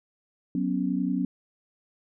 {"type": "chord", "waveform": "sine", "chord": "F# suspended fourth", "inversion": "none", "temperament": "equal", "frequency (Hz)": [185, 246.9, 277.2], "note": ["F#3", "B3", "C#4"], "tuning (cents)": [0, 0, 0], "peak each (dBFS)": [-28, -29, -28], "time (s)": [0.55, 1.25], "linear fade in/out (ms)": 2, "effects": []}